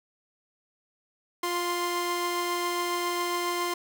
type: tone pair together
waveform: sawtooth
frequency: 351.2 / 1046.3 Hz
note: F4 / C6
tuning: +10 / 0 cents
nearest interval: octave + perfect fifth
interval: 1890 cents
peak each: -26 dBFS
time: 1.43-3.74 s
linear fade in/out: 5 ms
effects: 10-bit